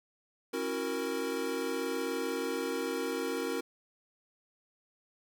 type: chord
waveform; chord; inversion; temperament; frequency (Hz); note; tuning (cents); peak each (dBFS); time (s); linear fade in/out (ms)
square; F# dominant seventh; second; equal with one note detuned; 270.4 / 329.6 / 370 / 466.2; C#4 / E4 / F#4 / A#4; -43 / 0 / 0 / 0; -39 / -40 / -39 / -36; 0.53-3.61; 10
effects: none